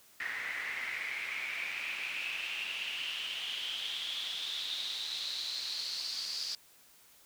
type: noise with band-pass filter sweep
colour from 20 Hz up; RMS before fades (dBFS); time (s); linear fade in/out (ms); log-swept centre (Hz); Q
pink; -38; 0.2-6.55; 2; 1900 to 4800; 7.6
effects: white hiss -61 dBFS RMS until 7.25 s